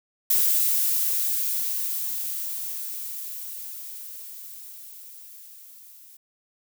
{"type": "noise with level ramp", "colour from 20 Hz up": "violet", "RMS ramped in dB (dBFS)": [-20, -49], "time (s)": [0.3, 6.17], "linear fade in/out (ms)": 5, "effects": []}